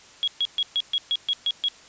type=tone bursts; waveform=sine; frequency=3322 Hz; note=G#7; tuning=in tune; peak=-20 dBFS; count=9; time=0.23-1.684 s; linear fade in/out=0 ms; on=46 ms; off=130 ms; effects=white hiss -49 dBFS RMS until 1.88 s + resampled to 16000 Hz